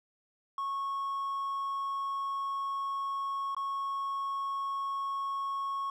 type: tone with dropouts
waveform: triangle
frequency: 1100 Hz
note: C#6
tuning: 14 cents flat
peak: -29 dBFS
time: 0.58-5.9 s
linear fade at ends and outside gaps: 2 ms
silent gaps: 3.548-3.566 s
effects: tanh soft clip ceiling -25 dBFS